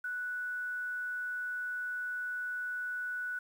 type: tone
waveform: sine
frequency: 1480 Hz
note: F#6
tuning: in tune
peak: -34 dBFS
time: 0.04-3.39 s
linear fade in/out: 5 ms
effects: 10-bit